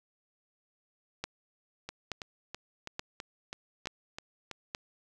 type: two click trains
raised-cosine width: 0.2 ms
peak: -17 / -22 dBFS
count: 5 / 9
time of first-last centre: 1.24-4.749 / 1.89-4.513 s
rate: 1.14 / 3.05 Hz
effects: none